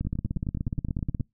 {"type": "two click trains", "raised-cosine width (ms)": 5, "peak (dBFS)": [-19, -16], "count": [12, 21], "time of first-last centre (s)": [[0.05, 1.199], [0.01, 1.208]], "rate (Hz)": [9.57, 16.7], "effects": ["noise-tail reverb RT60 0.2 s tail -26 dB re dry"]}